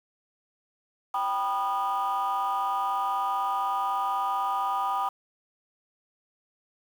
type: chord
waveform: sine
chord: G augmented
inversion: none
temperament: just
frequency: 784 / 980 / 1225 Hz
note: G5 / B5 / D#6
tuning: 0 / -14 / -27 cents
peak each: -28 dBFS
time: 1.14-5.09 s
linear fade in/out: 5 ms
effects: tanh soft clip ceiling -20 dBFS + 8-bit